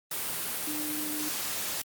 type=tone in noise; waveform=sine; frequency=302.4 Hz; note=D#4; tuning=49 cents flat; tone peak=-35 dBFS; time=0.67-1.29 s; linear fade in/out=5 ms; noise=white; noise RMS=-33 dBFS; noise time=0.11-1.82 s; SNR=-5 dB; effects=high-pass 100 Hz 12 dB/octave + Opus 32 kbps